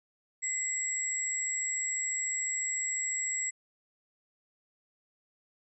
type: tone pair together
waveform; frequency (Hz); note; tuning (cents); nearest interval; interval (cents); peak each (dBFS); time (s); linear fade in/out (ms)
sine; 2036 / 7687; C7 / B8; -48 / -48; octave + major seventh; 2300; -36 / -31; 0.42-3.51; 20
effects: none